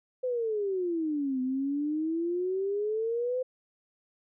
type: exponential two-way sweep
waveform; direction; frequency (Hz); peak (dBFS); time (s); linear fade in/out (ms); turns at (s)
sine; down then up; 516 to 253.5 to 516; -27; 0.23-3.43; 10; 1.41
effects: none